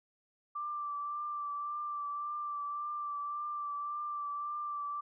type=tone with vibrato; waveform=sine; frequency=1174.7 Hz; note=D6; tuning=in tune; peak=-35 dBFS; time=0.55-5.01 s; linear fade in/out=10 ms; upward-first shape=triangle; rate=1.8 Hz; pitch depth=26 cents each way; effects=none